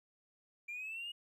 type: linear sweep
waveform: triangle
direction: up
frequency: 2364 to 2888 Hz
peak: -38 dBFS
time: 0.68-1.12 s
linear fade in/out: 10 ms
effects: tanh soft clip ceiling -37 dBFS